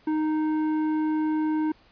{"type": "tone with tanh clipping", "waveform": "triangle", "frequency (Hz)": 310, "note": "D#4", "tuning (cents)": -6, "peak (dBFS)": -24, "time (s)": [0.07, 1.72], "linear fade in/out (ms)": 5, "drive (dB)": 14, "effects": ["pink hiss -58 dBFS RMS until 1.91 s", "resampled to 11025 Hz"]}